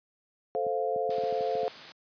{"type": "chord", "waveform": "sine", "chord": "F major", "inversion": "first", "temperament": "equal", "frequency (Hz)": [440, 523.3, 698.5], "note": ["A4", "C5", "F5"], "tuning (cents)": [0, 0, 0], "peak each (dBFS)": -31, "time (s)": [0.55, 1.68], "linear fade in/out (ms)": 0}
{"type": "clicks", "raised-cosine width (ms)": 3, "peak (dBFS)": -29, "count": 9, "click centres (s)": [0.666, 0.961, 1.093, 1.182, 1.236, 1.325, 1.408, 1.553, 1.632]}
{"type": "noise", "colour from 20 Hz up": "white", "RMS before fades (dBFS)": -44, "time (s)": [1.1, 1.92], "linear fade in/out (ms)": 2}
{"effects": ["high-pass 150 Hz 12 dB/octave", "resampled to 11025 Hz"]}